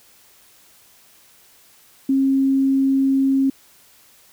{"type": "tone", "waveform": "sine", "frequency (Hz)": 270, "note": "C#4", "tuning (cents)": -45, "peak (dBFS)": -14, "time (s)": [2.09, 3.5], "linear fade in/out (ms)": 5, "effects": ["white hiss -52 dBFS RMS until 4.32 s"]}